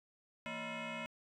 sine tone with frequency modulation, 960 Hz, B5, 49 cents flat, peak -37 dBFS, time 0.46-1.06 s, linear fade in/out 0 ms, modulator 397 Hz, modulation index 4.6, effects tanh soft clip ceiling -39 dBFS

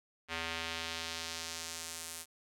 square tone with band-pass filter sweep, 82.5 Hz, E2, 2 cents sharp, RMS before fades -41 dBFS, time 0.28-2.26 s, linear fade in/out 50 ms, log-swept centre 2400 to 9900 Hz, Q 1.1, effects none

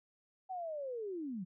sine linear sweep, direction down, 766 to 168.8 Hz, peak -38 dBFS, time 0.49-1.45 s, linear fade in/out 20 ms, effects none

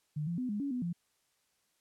sine tone with pitch steps, 150.6 / 171 / 252.5 / 206.8 / 280.7 / 248.5 / 172.4 Hz, D3 / F3 / B3 / G#3 / C#4 / B3 / F3, +44 / -36 / +39 / -7 / +22 / +11 / -22 cents, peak -32 dBFS, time 0.16-0.93 s, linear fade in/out 10 ms, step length 110 ms, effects white hiss -75 dBFS RMS until 1.8 s + low-pass 11000 Hz 12 dB/octave

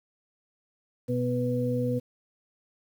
harmonic tone, 123.47 Hz, B2, in tune, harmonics 1 / 2 / 4, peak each -29 / -29 / -29 dBFS, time 1.08-2 s, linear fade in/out 20 ms, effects 9-bit

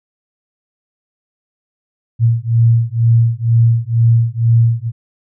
sine beating tone pair, 114.8 / 116.9 Hz, A#2 / A#2, -26 / +5 cents, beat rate 2.1 Hz, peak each -12 dBFS, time 2.19-4.92 s, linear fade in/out 50 ms, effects none

